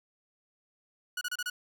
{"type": "tone bursts", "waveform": "sawtooth", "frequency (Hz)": 1462, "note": "F#6", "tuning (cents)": -21, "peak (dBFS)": -28, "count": 5, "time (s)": [1.17, 1.5], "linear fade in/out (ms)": 5, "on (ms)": 42, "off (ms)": 30, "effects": []}